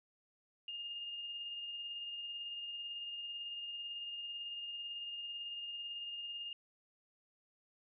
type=tone with tremolo; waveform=sine; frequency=2828 Hz; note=F7; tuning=21 cents sharp; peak=-40 dBFS; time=0.68-6.53 s; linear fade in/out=2 ms; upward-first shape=sine; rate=18 Hz; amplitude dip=30%; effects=none